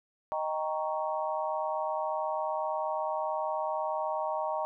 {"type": "chord", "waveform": "sine", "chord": "Eb dominant seventh", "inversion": "none", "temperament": "equal", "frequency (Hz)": [622.3, 784, 932.3, 1108.7], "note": ["Eb5", "G5", "Bb5", "Db6"], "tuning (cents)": [0, 0, 0, 0], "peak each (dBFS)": [-33, -36, -34, -38], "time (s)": [0.32, 4.65], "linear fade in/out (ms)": 0, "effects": []}